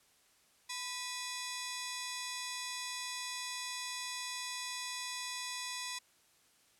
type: ring-modulated tone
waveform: 10% pulse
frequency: 1480 Hz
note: F#6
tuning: in tune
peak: -27 dBFS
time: 0.69-5.99 s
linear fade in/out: 10 ms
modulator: 477 Hz
effects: white hiss -68 dBFS RMS until 6.79 s + low-pass 11000 Hz 12 dB/octave